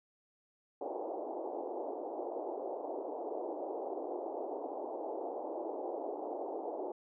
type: band-pass noise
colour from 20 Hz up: pink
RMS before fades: -40 dBFS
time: 0.81-6.92 s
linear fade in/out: 5 ms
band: 320 to 840 Hz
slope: 48 dB/octave
effects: none